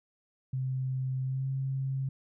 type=tone with pitch glide; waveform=sine; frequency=130.6 to 134.12 Hz; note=C3 to C3; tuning=-3 to +43 cents; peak=-29 dBFS; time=0.53-2.09 s; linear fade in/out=5 ms; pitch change=+46 cents; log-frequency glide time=1.23-1.48 s; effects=none